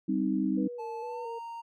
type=chord; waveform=sine; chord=C minor; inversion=second; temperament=equal; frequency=196 / 261.6 / 311.1 Hz; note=G3 / C4 / Eb4; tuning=0 / 0 / 0 cents; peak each=-30 dBFS; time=0.08-0.68 s; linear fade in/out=10 ms
type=tone with vibrato; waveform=sine; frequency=473.6 Hz; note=A#4; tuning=27 cents sharp; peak=-37 dBFS; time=0.57-1.39 s; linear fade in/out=10 ms; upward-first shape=square; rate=2.2 Hz; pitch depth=41 cents each way
type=tone with pitch glide; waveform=triangle; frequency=870 to 927.1 Hz; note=A5 to A#5; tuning=-20 to -10 cents; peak=-36 dBFS; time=0.78-1.62 s; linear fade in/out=20 ms; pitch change=+110 cents; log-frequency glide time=1.04-1.31 s
effects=none